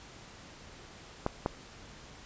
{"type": "clicks", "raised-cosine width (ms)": 1, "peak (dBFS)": -14, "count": 2, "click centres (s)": [1.264, 1.461], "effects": ["pink hiss -51 dBFS RMS until 2.25 s", "resampled to 16000 Hz"]}